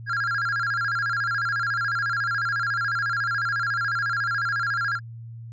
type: tone with vibrato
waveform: triangle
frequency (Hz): 1503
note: F#6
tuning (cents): +27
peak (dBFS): -21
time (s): 0.06-5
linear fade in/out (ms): 50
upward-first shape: square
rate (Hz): 14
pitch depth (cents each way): 150
effects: added 115 Hz sine -36 dBFS peak until 5.52 s + resampled to 16000 Hz